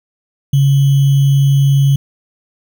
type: tone with sample-and-hold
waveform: sine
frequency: 138.59 Hz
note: C#3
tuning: in tune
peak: -7 dBFS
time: 0.53-1.96 s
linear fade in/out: 5 ms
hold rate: 3150 Hz
effects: none